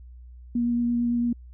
sine tone with vibrato, 238.4 Hz, A#3, 39 cents sharp, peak -21 dBFS, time 0.55-1.33 s, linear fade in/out 5 ms, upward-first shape triangle, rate 8.9 Hz, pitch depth 13 cents each way, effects added 61 Hz sine -42 dBFS peak until 1.53 s

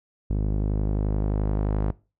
sawtooth tone with low-pass filter sweep, 51.5 Hz, G#1, 14 cents flat, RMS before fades -24 dBFS, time 0.3-1.91 s, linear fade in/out 5 ms, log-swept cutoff 340 to 960 Hz, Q 0.7, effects noise-tail reverb RT60 0.3 s tail -21 dB re dry

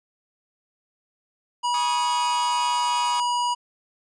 square tone, 969 Hz, B5, 33 cents flat, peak -22 dBFS, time 1.63-3.55 s, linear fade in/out 20 ms
sawtooth chord, Ab suspended fourth, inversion none, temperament equal, 830.6 / 1108.7 / 1244.5 Hz, Ab5 / Db6 / Eb6, 0 / 0 / 0 cents, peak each -32 / -31 / -28 dBFS, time 1.74-3.2 s, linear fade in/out 2 ms
effects resampled to 22050 Hz

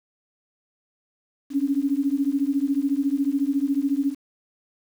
sine beating tone pair, 271.9 / 285.9 Hz, C#4 / D4, -33 / -46 cents, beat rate 14 Hz, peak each -23 dBFS, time 1.5-4.15 s, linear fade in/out 50 ms, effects 8-bit

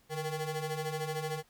25% pulse ring-modulated tone, 312.8 Hz, D#4, 9 cents sharp, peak -27 dBFS, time 0.09-1.43 s, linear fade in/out 50 ms, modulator 163 Hz, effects pink hiss -67 dBFS RMS until 1.49 s

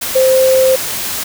sine tone in noise, 522 Hz, C5, 4 cents flat, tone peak -7 dBFS, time 0.15-0.76 s, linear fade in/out 10 ms, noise white, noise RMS -20 dBFS, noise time 0.01-1.24 s, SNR +10 dB, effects none

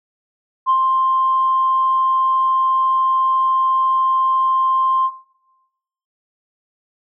sine tone with ADSR envelope, 1051 Hz, C6, 7 cents sharp, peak -10 dBFS, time 0.66-5.11 s, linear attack 37 ms, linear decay 77 ms, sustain -3 dB, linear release 59 ms, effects noise-tail reverb RT60 1.0 s tail -17 dB re dry + tanh soft clip ceiling -7 dBFS

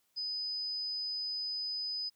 sine tone, 5000 Hz, D#8, 8 cents sharp, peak -34 dBFS, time 0.16-2.1 s, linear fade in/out 20 ms, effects white hiss -75 dBFS RMS until 2.15 s

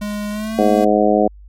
square tone with pitch glide, 207.7 to 226.5 Hz, G#3 to A#3, 0 to -50 cents, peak -22 dBFS, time 0.01-0.85 s, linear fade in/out 10 ms, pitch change +150 cents, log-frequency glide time 0.31-0.61 s
harmonic tone, 105.1 Hz, G#2, 21 cents sharp, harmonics 2 / 3 / 4 / 5 / 6 / 7, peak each -18 / -18 / -18 / -18 / -18 / -18 dBFS, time 0.58-1.28 s, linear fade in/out 10 ms
effects added 50 Hz sine -37 dBFS peak until 1.48 s + MP3 64 kbps

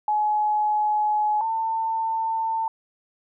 sine tone pair in turn, 846 / 896.3 Hz, G#5 / A5, +32 / +32 cents, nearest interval minor second, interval 100 cents, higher second, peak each -19 / -22 dBFS, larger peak first, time 0.08-1.41 / 1.41-2.68 s, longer first, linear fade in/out 2 ms, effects none

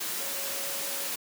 sine tone in noise, 554.4 Hz, C#5, in tune, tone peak -43 dBFS, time 0.2-1.08 s, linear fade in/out 10 ms, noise white, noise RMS -33 dBFS, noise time 0-1.16 s, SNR -13 dB, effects high-pass 200 Hz 12 dB/octave

